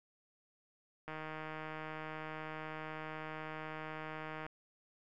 click train, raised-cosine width 0.5 ms, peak -29 dBFS, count 529, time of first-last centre 1.08-4.465 s, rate 156 Hz, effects none

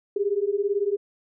sine beating tone pair, 393.9 / 411.9 Hz, G4 / G#4, +8 / -14 cents, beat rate 18 Hz, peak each -25 / -24 dBFS, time 0.16-0.97 s, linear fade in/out 5 ms, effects none

